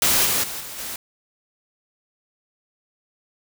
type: noise with level steps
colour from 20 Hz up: white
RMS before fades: -18 / -21 / -31 / -35 / -31 dBFS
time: 0.02-0.96 s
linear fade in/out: 2 ms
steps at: 0.25 / 0.43 / 0.6 / 0.78 s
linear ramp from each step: 10 ms
effects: none